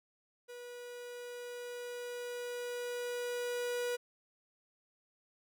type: tone with level ramp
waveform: 45% pulse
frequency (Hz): 486.6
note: B4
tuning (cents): -26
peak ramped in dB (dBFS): -46 to -33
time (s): 0.48-3.97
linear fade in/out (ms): 20
effects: none